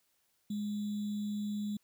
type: tone with sample-and-hold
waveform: sine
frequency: 207.7 Hz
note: G#3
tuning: in tune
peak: -33 dBFS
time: 0.5-1.77 s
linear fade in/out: 5 ms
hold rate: 3675 Hz
effects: white hiss -75 dBFS RMS until 1.83 s